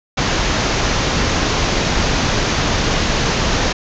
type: low-pass noise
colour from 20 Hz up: pink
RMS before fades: -17 dBFS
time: 0.17-3.73 s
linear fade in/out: 10 ms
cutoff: 6800 Hz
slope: 96 dB/octave
effects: none